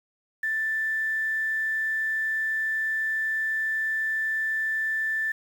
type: tone with quantisation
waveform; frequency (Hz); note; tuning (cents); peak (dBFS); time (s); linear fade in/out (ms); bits
sine; 1766; A6; +6; -24; 0.43-5.32; 5; 8
effects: none